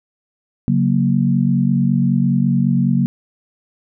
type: chord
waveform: sine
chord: F# major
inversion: second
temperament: equal with one note detuned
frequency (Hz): 138.59 / 183.83 / 233.1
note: C#3 / F#3 / A#3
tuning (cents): 0 / -11 / 0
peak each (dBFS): -17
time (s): 0.68-3.06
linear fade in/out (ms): 0
effects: none